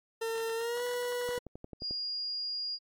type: tone with pitch glide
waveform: 40% pulse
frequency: 453.4 to 488.8 Hz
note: A#4 to B4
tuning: -48 to -18 cents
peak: -31 dBFS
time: 0.21-1.39 s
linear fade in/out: 10 ms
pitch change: +130 cents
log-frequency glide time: 0.55-0.83 s
type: click train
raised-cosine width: 2 ms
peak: -30 dBFS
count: 8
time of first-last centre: 1.29-1.909 s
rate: 11.3 Hz
type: tone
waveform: sine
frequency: 4844 Hz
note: D#8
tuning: 47 cents flat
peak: -33 dBFS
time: 1.8-2.79 s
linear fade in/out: 50 ms
effects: AAC 64 kbps